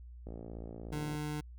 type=click train; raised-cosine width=2 ms; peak=-32 dBFS; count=51; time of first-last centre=0.27-1.15 s; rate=56.8 Hz
type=tone; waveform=25% pulse; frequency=150 Hz; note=D3; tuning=37 cents sharp; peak=-32 dBFS; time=0.92-1.41 s; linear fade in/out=10 ms
effects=added 60 Hz sine -47 dBFS peak until 1.58 s